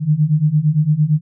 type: beating tone pair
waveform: sine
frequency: 147.3 / 156.1 Hz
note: D3 / D#3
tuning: +6 / +6 cents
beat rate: 8.8 Hz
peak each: -16 / -14 dBFS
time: 0-1.21 s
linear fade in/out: 50 ms
effects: none